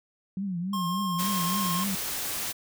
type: tone with vibrato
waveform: sine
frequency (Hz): 185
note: F#3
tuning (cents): 0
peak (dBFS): -28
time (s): 0.37-1.95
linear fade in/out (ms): 2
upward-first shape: triangle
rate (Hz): 3.5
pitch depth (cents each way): 170
type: tone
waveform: square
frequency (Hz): 1069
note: C6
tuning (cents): +37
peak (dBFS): -30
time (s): 0.73-1.84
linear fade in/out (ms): 5
type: noise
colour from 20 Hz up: white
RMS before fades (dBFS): -32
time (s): 1.18-2.53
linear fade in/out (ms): 20
effects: none